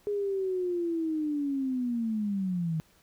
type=linear sweep; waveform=sine; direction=down; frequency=415.3 to 155.56 Hz; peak=-27 dBFS; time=0.07-2.8 s; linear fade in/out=0 ms; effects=pink hiss -63 dBFS RMS until 3.02 s